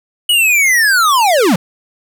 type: linear sweep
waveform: square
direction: down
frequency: 2960 to 152.7 Hz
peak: -9 dBFS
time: 0.29-1.56 s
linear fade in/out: 5 ms
effects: none